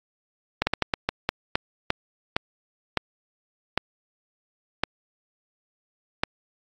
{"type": "slowing click train", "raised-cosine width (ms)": 0.3, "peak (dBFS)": -5, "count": 14, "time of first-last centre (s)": [0.62, 6.235], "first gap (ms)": 50, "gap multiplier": 1.32, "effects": ["AAC 48 kbps"]}